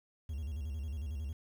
triangle tone with vibrato, 73.42 Hz, D2, in tune, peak -34 dBFS, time 0.29-1.33 s, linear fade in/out 5 ms, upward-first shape square, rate 11 Hz, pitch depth 150 cents each way, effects 10-bit

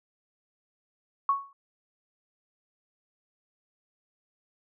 sine tone with exponential decay, 1108.7 Hz, C#6, in tune, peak -18 dBFS, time 1.29-1.53 s, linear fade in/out 2 ms, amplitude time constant 51 ms, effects none

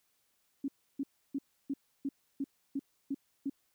sine tone bursts, 276.2 Hz, C#4, 6 cents flat, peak -31 dBFS, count 9, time 0.64-3.498 s, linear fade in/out 5 ms, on 42 ms, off 310 ms, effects white hiss -75 dBFS RMS until 3.74 s

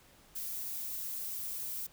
violet noise, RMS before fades -39 dBFS, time 0.35-1.87 s, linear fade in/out 10 ms, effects pink hiss -61 dBFS RMS until 1.92 s

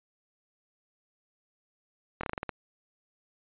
slowing click train, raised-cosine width 0.5 ms, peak -17 dBFS, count 8, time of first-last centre 2.21-2.493 s, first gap 24 ms, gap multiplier 1.17, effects resampled to 8000 Hz

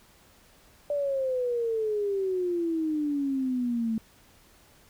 sine exponential sweep, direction down, 587.3 to 220 Hz, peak -25 dBFS, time 0.9-3.98 s, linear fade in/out 2 ms, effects pink hiss -58 dBFS RMS until 4.89 s

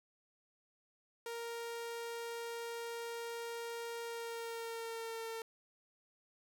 sawtooth tone with pitch glide, 466.2 to 452.9 Hz, A#4 to A#4, 0 to -50 cents, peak -37 dBFS, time 1.26-5.42 s, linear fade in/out 2 ms, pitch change -50 cents, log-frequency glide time 4.04-5.29 s, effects none

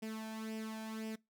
sawtooth tone with flanger, 220 Hz, A3, in tune, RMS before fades -43 dBFS, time 0.02-1.16 s, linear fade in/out 10 ms, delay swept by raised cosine 0.37 to 1.26 ms, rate 1.9 Hz, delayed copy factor +0.65, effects noise-tail reverb RT60 0.2 s tail -23 dB re dry

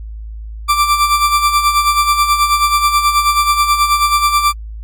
40% pulse tone with tremolo, 1174.7 Hz, D6, in tune, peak -7 dBFS, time 0.68-4.53 s, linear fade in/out 20 ms, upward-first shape sine, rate 9.3 Hz, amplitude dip 60%, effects added 54 Hz sine -25 dBFS peak until 4.83 s + AAC 64 kbps

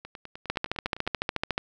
two click trains, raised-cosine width 0.3 ms, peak -10 / -24 dBFS, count 16 / 11, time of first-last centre 0.5-1.579 / 0.05-1.067 s, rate 13.9 / 9.83 Hz, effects none

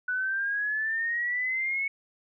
sine exponential sweep, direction up, 1480 to 2217 Hz, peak -26 dBFS, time 0.08-1.88 s, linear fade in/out 5 ms, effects none

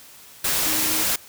sine tone in noise, 311.1 Hz, D#4, in tune, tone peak -31 dBFS, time 0.66-1.03 s, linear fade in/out 5 ms, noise white, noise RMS -22 dBFS, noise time 0.44-1.16 s, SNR -12 dB, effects white hiss -46 dBFS RMS until 1.28 s

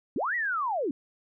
sine linear two-way sweep, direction up then down, 185.9 to 1979 to 245.6 Hz, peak -26 dBFS, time 0.16-0.91 s, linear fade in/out 2 ms, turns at 0.35 s, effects none

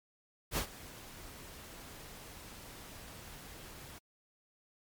pink noise with ADSR envelope, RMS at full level -32 dBFS, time 0.51-3.99 s, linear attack 60 ms, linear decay 90 ms, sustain -18 dB, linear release 13 ms, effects MP3 96 kbps

